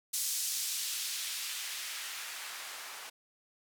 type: noise with band-pass filter sweep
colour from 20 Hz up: blue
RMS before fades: -38 dBFS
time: 0.13-3.1 s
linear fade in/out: 10 ms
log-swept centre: 6600 to 910 Hz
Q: 0.82
effects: none